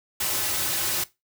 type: noise with comb filter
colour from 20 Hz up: white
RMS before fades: -26 dBFS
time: 0.2-1.04 s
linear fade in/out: 5 ms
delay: 4.3 ms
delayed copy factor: -0.65
effects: noise-tail reverb RT60 0.2 s tail -18 dB re dry